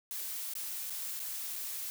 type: noise with dropouts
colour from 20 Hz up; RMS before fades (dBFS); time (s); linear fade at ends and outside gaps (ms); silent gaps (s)
blue; -39; 0.11-1.9; 0; 0.537-0.553 / 0.898-0.904 / 1.194-1.201 / 1.557-1.561
effects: none